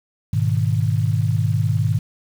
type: chord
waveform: sine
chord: G# minor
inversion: none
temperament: equal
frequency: 103.83 / 123.47 / 155.56 Hz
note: G#2 / B2 / D#3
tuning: 0 / 0 / 0 cents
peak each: -19 / -21 / -22 dBFS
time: 0.33-1.99 s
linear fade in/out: 5 ms
effects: 7-bit